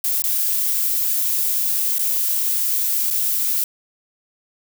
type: noise with dropouts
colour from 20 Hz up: violet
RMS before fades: -20 dBFS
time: 0.04-3.64 s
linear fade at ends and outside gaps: 2 ms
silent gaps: 0.221-0.239 / 1.984-1.992 / 3.103-3.109 s
effects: none